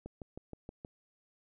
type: click train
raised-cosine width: 2 ms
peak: -30 dBFS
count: 6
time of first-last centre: 0.06-0.849 s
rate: 6.34 Hz
effects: none